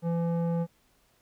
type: tone with low-pass filter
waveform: square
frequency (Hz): 168.8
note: E3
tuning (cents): +41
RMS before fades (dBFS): -28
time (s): 0.02-0.67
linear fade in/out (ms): 50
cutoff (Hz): 670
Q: 1.2
effects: pink hiss -67 dBFS RMS until 1.21 s